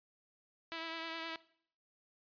5% pulse tone with vibrato, 327.7 Hz, E4, 10 cents flat, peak -29 dBFS, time 0.72-1.36 s, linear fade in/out 0 ms, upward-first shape triangle, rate 9.6 Hz, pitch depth 24 cents each way, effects noise-tail reverb RT60 0.6 s tail -19 dB re dry + resampled to 11025 Hz

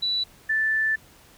sine tone pair in turn, 3951 / 1760 Hz, B7 / A6, 0 / 0 cents, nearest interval octave + major second, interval 1400 cents, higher first, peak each -22 / -20 dBFS, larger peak second, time 0.02-0.24 / 0.49-0.96 s, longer second, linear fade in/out 10 ms, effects pink hiss -53 dBFS RMS until 1.37 s

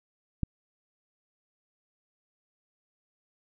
click, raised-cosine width 5 ms, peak -15 dBFS, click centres 0.433 s, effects none

